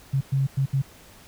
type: tone bursts at uneven times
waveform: sine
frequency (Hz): 135.9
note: C#3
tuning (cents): -34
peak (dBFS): -19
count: 4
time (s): 0.13-0.21 / 0.32-0.47 / 0.57-0.66 / 0.73-0.82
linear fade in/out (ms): 10
effects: pink hiss -50 dBFS RMS until 1.27 s